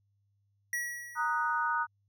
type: tone with exponential decay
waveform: square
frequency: 1924 Hz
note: B6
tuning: 46 cents flat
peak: -30 dBFS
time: 0.73-1.75 s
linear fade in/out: 2 ms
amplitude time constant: 220 ms
type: chord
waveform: sine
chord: D# minor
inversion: second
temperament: equal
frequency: 932.3 / 1244.5 / 1480 Hz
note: A#5 / D#6 / F#6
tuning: 0 / 0 / 0 cents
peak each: -32 dBFS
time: 1.15-1.87 s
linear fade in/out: 50 ms
effects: added 100 Hz sine -70 dBFS peak until 2.08 s